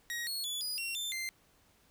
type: tone with pitch steps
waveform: sawtooth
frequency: 1891 / 4338 / 3437 / 4932 / 2738 / 3555 / 2086 Hz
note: A#6 / C#8 / A7 / D#8 / F7 / A7 / C7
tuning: +24 / -38 / -41 / -16 / -35 / +17 / -6 cents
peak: -32 dBFS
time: 0.1-1.29 s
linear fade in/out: 0 ms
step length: 170 ms
effects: pink hiss -67 dBFS RMS until 1.9 s